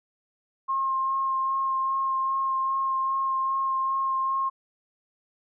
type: tone with vibrato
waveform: sine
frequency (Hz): 1068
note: C6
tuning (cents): +35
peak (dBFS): -23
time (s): 0.68-4.5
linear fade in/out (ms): 20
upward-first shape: sine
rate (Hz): 2.5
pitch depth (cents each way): 13
effects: none